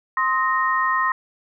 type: tone cluster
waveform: sine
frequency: 1048 / 1266 / 1856 Hz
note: C6 / D#6 / A#6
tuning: +2 / +30 / -8 cents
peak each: -20 / -24 / -23 dBFS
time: 0.17-1.12 s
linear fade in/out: 2 ms
effects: none